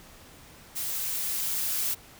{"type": "noise with level ramp", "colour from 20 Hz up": "blue", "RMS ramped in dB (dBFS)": [-32, -28], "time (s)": [0.75, 1.95], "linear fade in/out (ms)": 20, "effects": ["pink hiss -51 dBFS RMS until 2.19 s"]}